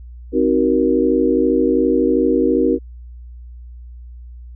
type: chord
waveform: sine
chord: C half-diminished seventh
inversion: none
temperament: just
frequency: 261.6 / 314 / 376.7 / 470.9 Hz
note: C4 / Eb4 / Gb4 / Bb4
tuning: 0 / +16 / +31 / +18 cents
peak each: -18 dBFS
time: 0.32-2.79 s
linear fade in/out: 50 ms
effects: added 60 Hz sine -33 dBFS peak until 4.55 s